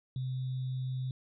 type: tone with sample-and-hold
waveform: sine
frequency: 129 Hz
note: C3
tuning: 24 cents flat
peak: -32 dBFS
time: 0.16-1.11 s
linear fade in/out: 2 ms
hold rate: 3675 Hz
effects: resampled to 11025 Hz